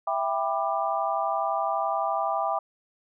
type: chord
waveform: sine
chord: E minor seventh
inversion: none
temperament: just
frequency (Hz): 659.3 / 791.1 / 988.9 / 1186.7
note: E5 / G5 / B5 / D6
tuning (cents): 0 / +16 / +2 / +18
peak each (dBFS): -29 / -28 / -32 / -30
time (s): 0.07-2.59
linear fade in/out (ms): 5
effects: none